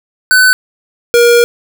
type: tone pair in turn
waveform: square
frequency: 1508 / 475 Hz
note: F#6 / A#4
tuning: +32 / +33 cents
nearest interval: octave + minor sixth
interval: 1999 cents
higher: first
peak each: -5 dBFS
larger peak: neither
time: 0.31-0.53 / 1.14-1.44 s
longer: second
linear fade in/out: 0 ms
effects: none